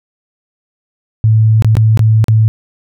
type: tone with dropouts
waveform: sine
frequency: 110 Hz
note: A2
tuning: in tune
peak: -5 dBFS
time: 1.24-2.48 s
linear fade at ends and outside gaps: 0 ms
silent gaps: 1.623-1.646 / 1.753-1.769 / 1.974-1.993 / 2.242-2.283 s
effects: none